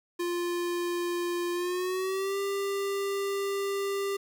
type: tone with pitch glide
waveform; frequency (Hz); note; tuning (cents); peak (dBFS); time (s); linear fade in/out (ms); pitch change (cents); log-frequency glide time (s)
square; 349.2 to 396.5; F4 to G4; 0 to +20; -29; 0.19-4.17; 10; +220; 1.53-2.38
effects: 10-bit